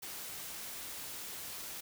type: noise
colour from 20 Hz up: white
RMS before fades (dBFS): -44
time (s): 0.02-1.81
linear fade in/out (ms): 10
effects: none